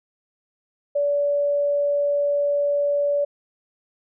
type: tone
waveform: sine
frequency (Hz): 575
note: D5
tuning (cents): -37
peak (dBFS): -18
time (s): 0.95-3.25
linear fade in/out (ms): 10
effects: none